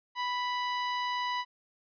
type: tone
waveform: sawtooth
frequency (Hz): 987.8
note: B5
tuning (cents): 0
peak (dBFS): -26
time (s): 0.15-1.45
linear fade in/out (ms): 50
effects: resampled to 11025 Hz